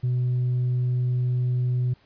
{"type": "tone with tanh clipping", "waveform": "triangle", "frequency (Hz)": 124.7, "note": "B2", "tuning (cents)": 17, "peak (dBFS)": -21, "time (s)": [0.03, 1.94], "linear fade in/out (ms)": 10, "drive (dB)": 6, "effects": ["pink hiss -60 dBFS RMS until 2.05 s", "resampled to 11025 Hz"]}